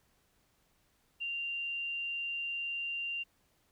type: tone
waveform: sine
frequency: 2779 Hz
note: F7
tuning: 9 cents flat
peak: -34 dBFS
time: 1.2-3.24 s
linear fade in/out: 20 ms
effects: pink hiss -72 dBFS RMS until 3.71 s